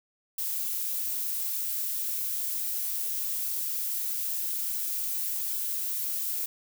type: noise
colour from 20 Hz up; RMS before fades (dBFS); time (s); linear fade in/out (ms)
violet; -31; 0.38-6.46; 5
effects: none